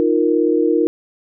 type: chord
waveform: sine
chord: Eb suspended second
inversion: none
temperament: equal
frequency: 311.1 / 349.2 / 466.2 Hz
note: Eb4 / F4 / Bb4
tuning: 0 / 0 / 0 cents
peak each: -17 dBFS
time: 0-0.87 s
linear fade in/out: 0 ms
effects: none